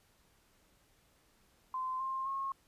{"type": "tone with pitch steps", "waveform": "sine", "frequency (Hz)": [1034, 1058.8, 1084.2], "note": ["C6", "C6", "C#6"], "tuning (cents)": [-21, 20, -39], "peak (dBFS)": -34, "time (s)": [1.74, 2.52], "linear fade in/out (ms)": 2, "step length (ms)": 260, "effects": ["pink hiss -69 dBFS RMS until 2.67 s", "resampled to 32000 Hz"]}